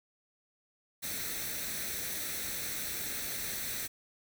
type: noise with comb filter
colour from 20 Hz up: white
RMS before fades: -37 dBFS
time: 1.02-3.88 s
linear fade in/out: 20 ms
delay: 0.5 ms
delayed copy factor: +0.6
effects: none